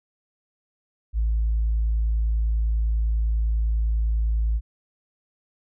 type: tone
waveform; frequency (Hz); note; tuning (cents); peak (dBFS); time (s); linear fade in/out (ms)
sine; 55; A1; 0; -18; 1.13-4.61; 50
effects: tanh soft clip ceiling -16 dBFS